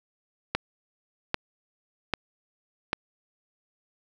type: click train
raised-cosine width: 0.3 ms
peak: -8 dBFS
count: 4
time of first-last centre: 0.55-2.931 s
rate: 1.26 Hz
effects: none